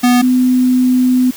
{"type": "tone pair in turn", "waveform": ["square", "sine"], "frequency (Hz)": [246.1, 252.9], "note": ["B3", "B3"], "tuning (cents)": [-6, 41], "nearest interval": "unison", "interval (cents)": 47, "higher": "second", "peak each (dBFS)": -8, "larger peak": "neither", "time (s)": [[0.03, 0.22], [0.22, 1.31]], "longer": "second", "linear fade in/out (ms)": 10, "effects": ["white hiss -33 dBFS RMS until 1.36 s"]}